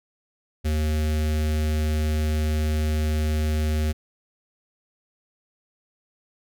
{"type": "tone with notch filter", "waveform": "square", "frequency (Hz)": 76.8, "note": "D#2", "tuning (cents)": -22, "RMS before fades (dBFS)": -23, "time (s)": [0.64, 3.93], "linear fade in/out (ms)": 20, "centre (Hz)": 990, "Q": 1.2, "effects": []}